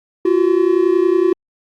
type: tone pair together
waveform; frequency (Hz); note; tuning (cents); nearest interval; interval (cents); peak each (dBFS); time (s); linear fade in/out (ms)
triangle; 344.3 / 375.1; F4 / F#4; -25 / +24; minor second; 149; -12; 0.25-1.33; 5
effects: Opus 48 kbps